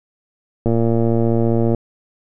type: click train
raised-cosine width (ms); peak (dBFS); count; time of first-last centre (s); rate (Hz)
2; -5; 126; 0.66-1.747; 115
effects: none